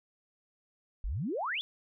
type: exponential sweep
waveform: sine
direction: up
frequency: 38.89 to 3600 Hz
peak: -31 dBFS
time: 1.04-1.61 s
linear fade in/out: 0 ms
effects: none